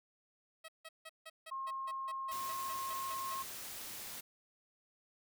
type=tone bursts; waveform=10% pulse; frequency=643 Hz; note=E5; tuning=43 cents flat; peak=-39 dBFS; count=14; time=0.64-3.35 s; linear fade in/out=10 ms; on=45 ms; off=160 ms
type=tone; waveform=sine; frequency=1071 Hz; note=C6; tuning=40 cents sharp; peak=-38 dBFS; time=1.51-3.43 s; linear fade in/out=10 ms
type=noise; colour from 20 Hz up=white; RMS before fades=-46 dBFS; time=2.31-4.21 s; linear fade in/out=10 ms
effects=none